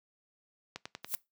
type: click train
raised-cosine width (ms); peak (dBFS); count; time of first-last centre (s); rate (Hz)
0.2; -22; 5; 0.76-1.141; 10.5
type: noise with exponential growth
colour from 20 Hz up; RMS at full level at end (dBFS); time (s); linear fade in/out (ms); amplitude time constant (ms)
violet; -29; 1.03-1.15; 1; 24
effects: noise-tail reverb RT60 0.2 s tail -21 dB re dry + high-pass 100 Hz 12 dB/octave